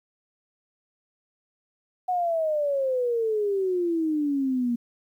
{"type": "exponential sweep", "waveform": "sine", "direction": "down", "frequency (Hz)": [740, 234.6], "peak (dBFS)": -22, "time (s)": [2.08, 4.76], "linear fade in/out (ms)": 10, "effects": ["10-bit"]}